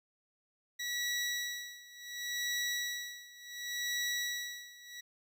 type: tone with tremolo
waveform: 20% pulse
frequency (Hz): 1938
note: B6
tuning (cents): -33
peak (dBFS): -27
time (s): 0.79-5.01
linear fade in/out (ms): 10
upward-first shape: sine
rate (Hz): 0.69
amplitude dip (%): 90
effects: none